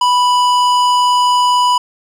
triangle tone with hard clipping, 987.8 Hz, B5, in tune, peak -11 dBFS, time 0.01-1.78 s, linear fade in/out 5 ms, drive 17 dB, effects none

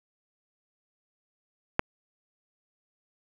click, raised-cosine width 0.5 ms, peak -6 dBFS, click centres 1.794 s, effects 7-bit

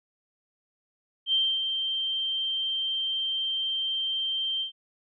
sine tone with ADSR envelope, 3142 Hz, G7, 3 cents sharp, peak -20 dBFS, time 1.26-4.72 s, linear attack 71 ms, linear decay 270 ms, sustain -6 dB, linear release 110 ms, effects none

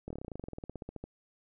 slowing click train, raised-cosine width 2 ms, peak -27 dBFS, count 22, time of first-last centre 0.08-1.04 s, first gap 24 ms, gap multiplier 1.06, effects none

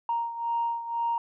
sine beating tone pair, 932.3 / 934.3 Hz, A#5 / A#5, 0 / +4 cents, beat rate 2 Hz, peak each -27 / -32 dBFS, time 0.09-1.18 s, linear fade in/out 2 ms, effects tanh soft clip ceiling -19 dBFS

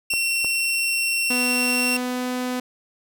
sawtooth tone, 2721 Hz, F7, 46 cents flat, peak -17 dBFS, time 0.1-1.97 s, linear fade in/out 5 ms
clicks, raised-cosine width 1 ms, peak -19 dBFS, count 2, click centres 0.137 / 0.446 s
sawtooth tone with pitch glide, 248.3 to 250.9 Hz, B3 to B3, +9 to +28 cents, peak -20 dBFS, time 1.3-2.6 s, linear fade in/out 5 ms, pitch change +19 cents, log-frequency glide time 1.74-2.3 s
effects none

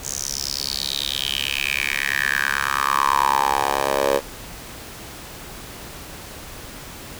10% pulse tone with high-pass filter sweep, 69.1 Hz, C#2, 5 cents flat, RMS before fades -22 dBFS, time 0.02-4.21 s, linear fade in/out 50 ms, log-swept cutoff 6800 to 530 Hz, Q 5.6, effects pink hiss -37 dBFS RMS until 7.19 s

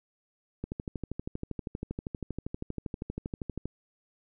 click train, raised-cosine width 3 ms, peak -21 dBFS, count 39, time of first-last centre 0.64-3.656 s, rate 12.6 Hz, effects none

